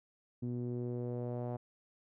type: tone with low-pass filter sweep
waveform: sawtooth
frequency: 121.7 Hz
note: B2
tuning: 25 cents flat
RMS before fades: -38 dBFS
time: 0.42-1.57 s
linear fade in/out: 10 ms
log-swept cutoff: 280 to 710 Hz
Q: 2.5
effects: none